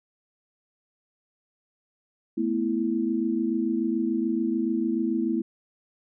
sine chord, A suspended second, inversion none, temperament equal, 220 / 246.9 / 329.6 Hz, A3 / B3 / E4, 0 / 0 / 0 cents, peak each -28 / -28 / -26 dBFS, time 2.37-5.42 s, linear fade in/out 10 ms, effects none

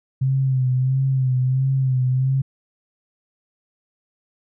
sine tone with vibrato, 130.81 Hz, C3, in tune, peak -16 dBFS, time 0.21-2.42 s, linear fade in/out 10 ms, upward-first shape sine, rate 1.5 Hz, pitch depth 48 cents each way, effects none

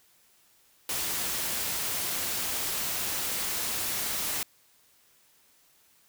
white noise, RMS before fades -31 dBFS, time 0.89-4.43 s, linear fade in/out 2 ms, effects white hiss -63 dBFS RMS until 6.08 s

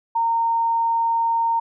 sine tone, 920 Hz, A#5, 23 cents flat, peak -17 dBFS, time 0.15-1.6 s, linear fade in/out 10 ms, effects none

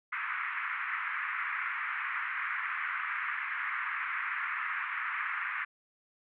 white band-pass noise, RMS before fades -35 dBFS, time 0.12-5.65 s, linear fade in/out 10 ms, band 1100 to 2200 Hz, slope 48 dB/octave, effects none

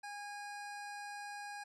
25% pulse tone, 819 Hz, G#5, 24 cents flat, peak -40 dBFS, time 0.03-1.64 s, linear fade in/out 10 ms, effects resampled to 24000 Hz

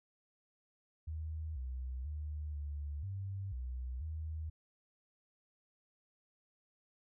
sine tone with pitch steps, 78.7 / 64 / 75.3 / 72.8 / 97.3 / 63 / 78.8 Hz, D#2 / C2 / D2 / D2 / G2 / B1 / D#2, +20 / -38 / +44 / -15 / -12 / +35 / +23 cents, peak -38 dBFS, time 1.07-4.5 s, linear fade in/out 10 ms, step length 490 ms, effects none

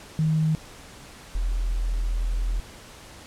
sine tone pair in turn, 157.2 / 41.64 Hz, D#3 / E1, +18 / +18 cents, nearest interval octave + major seventh, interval 2300 cents, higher first, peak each -19 / -22 dBFS, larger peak first, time 0.19-0.55 / 1.35-2.6 s, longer second, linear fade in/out 0 ms, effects pink hiss -45 dBFS RMS until 3.26 s + low-pass 10000 Hz 12 dB/octave

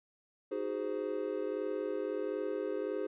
triangle chord, Ab dominant seventh, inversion second, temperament just, 311.5 / 373.8 / 415.3 / 519.1 Hz, Eb4 / Gb4 / Ab4 / C5, +2 / +18 / 0 / -14 cents, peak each -39 / -38 / -35 / -37 dBFS, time 0.51-3.07 s, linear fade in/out 10 ms, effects resampled to 8000 Hz

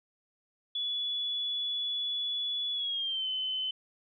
sine tone with pitch glide, 3418 to 3045 Hz, G#7 to F#7, +49 to +49 cents, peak -30 dBFS, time 0.75-3.71 s, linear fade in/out 5 ms, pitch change -200 cents, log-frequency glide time 2.73-3.28 s, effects none

